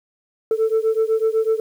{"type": "beating tone pair", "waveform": "sine", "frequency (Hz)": [440, 448], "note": ["A4", "A4"], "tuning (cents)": [0, 31], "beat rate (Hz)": 8, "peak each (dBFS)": [-17, -18], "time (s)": [0.51, 1.6], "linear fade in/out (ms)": 2, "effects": ["tanh soft clip ceiling -12 dBFS", "8-bit"]}